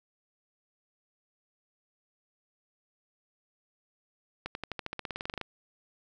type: accelerating click train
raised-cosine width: 0.3 ms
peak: -19 dBFS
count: 17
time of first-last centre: 4.46-5.413 s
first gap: 91 ms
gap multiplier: 0.94
effects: none